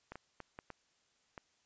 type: clicks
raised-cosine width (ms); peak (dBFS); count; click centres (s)
0.5; -30; 6; 0.12 / 0.156 / 0.403 / 0.589 / 0.703 / 1.378
effects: white hiss -74 dBFS RMS until 1.65 s + resampled to 16000 Hz